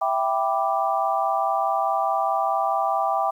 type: chord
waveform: sine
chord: E minor seventh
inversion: none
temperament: equal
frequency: 659.3 / 784 / 987.8 / 1174.7 Hz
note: E5 / G5 / B5 / D6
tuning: 0 / 0 / 0 / 0 cents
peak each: -26 / -23 / -29 / -26 dBFS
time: 0.01-3.31 s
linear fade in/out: 10 ms
effects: 9-bit